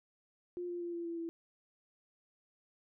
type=tone with pitch steps; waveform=sine; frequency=353.7 / 349.4 / 345.2 / 341.1 / 336.9 / 332.9 Hz; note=F4 / F4 / F4 / F4 / E4 / E4; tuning=+22 / +1 / -20 / -41 / +38 / +17 cents; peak=-37 dBFS; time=0.57-1.29 s; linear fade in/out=0 ms; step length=120 ms; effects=none